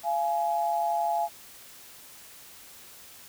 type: tone pair together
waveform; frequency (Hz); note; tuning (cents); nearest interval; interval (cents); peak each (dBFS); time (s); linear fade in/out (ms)
sine; 688 / 839.7; F5 / G#5; -26 / +19; minor third; 345; -27; 0.03-1.29; 50
effects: white hiss -49 dBFS RMS until 3.28 s